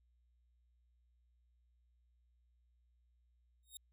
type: tone with exponential growth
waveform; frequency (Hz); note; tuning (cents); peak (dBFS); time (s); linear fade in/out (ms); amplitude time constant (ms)
10% pulse; 3729; A#7; 0; -37; 3.63-3.77; 2; 29
effects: added 60 Hz sine -70 dBFS peak until 3.92 s